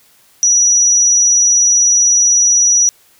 sine tone with amplitude modulation, 5840 Hz, F#8, 24 cents flat, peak -5 dBFS, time 0.43-2.89 s, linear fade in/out 0 ms, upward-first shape sine, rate 216 Hz, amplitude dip 50%, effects white hiss -50 dBFS RMS until 3.19 s

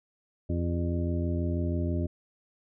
harmonic tone with a mistuned harmonic, 86.2 Hz, F2, 22 cents flat, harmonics 1 / 2 / 3 / 4 / 5 / 7, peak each -28 / -34 / -34 / -36 / -45 / -40 dBFS, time 0.49-2.07 s, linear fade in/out 10 ms, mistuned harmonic 5, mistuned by -57 cents, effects none

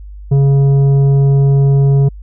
sine tone with tanh clipping, 138.59 Hz, C#3, in tune, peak -8 dBFS, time 0.31-2.09 s, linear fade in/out 10 ms, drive 8 dB, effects added 50 Hz sine -28 dBFS peak until 2.22 s

